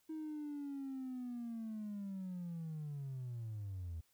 triangle linear sweep, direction down, 317.9 to 79 Hz, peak -38 dBFS, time 0.09-4.01 s, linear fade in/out 10 ms, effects tanh soft clip ceiling -37 dBFS + white hiss -75 dBFS RMS until 4.13 s

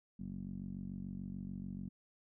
10% pulse tone with low-pass filter, 46.89 Hz, F#1, 24 cents sharp, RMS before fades -44 dBFS, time 0.19-1.89 s, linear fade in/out 10 ms, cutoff 210 Hz, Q 4.5, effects none

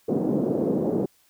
white band-pass noise, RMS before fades -24 dBFS, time 0.08-1.06 s, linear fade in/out 10 ms, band 160 to 450 Hz, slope 24 dB/octave, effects white hiss -62 dBFS RMS until 1.29 s

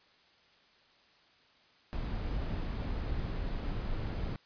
brown noise, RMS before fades -35 dBFS, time 1.93-4.36 s, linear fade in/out 0 ms, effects white hiss -64 dBFS RMS until 4.45 s + resampled to 11025 Hz

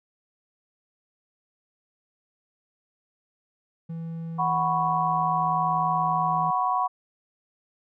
triangle tone with pitch glide, 164.81 to 163.29 Hz, E3 to E3, 0 to -16 cents, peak -29 dBFS, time 3.89-6.51 s, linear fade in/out 10 ms, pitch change -16 cents, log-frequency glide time 4.3-4.76 s
sine chord, F# suspended fourth, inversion none, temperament equal, 740 / 987.8 / 1108.7 Hz, F#5 / B5 / C#6, 0 / 0 / 0 cents, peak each -26 dBFS, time 4.38-6.88 s, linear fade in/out 20 ms
effects none

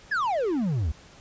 triangle exponential sweep, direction down, 1775 to 66.9 Hz, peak -21 dBFS, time 0.11-0.92 s, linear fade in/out 10 ms, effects pink hiss -51 dBFS RMS until 1.2 s + resampled to 16000 Hz

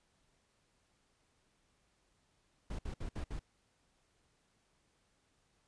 brown noise bursts, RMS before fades -40 dBFS, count 5, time 2.7-3.393 s, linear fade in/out 5 ms, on 89 ms, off 62 ms, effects pink hiss -75 dBFS RMS until 5.67 s + resampled to 22050 Hz

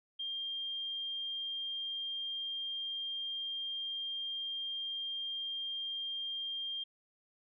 sine tone, 3199 Hz, G7, 34 cents sharp, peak -36 dBFS, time 0.19-6.84 s, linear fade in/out 10 ms, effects none

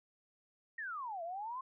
sine exponential two-way sweep, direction down then up, 1895 to 653 to 1075 Hz, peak -39 dBFS, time 0.78-1.61 s, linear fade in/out 5 ms, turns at 1.23 s, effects none

